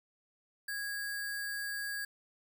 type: tone with sample-and-hold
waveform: sine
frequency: 1652 Hz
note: G#6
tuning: 10 cents flat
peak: -35 dBFS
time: 0.68-2.05 s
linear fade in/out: 5 ms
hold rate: 6300 Hz
effects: none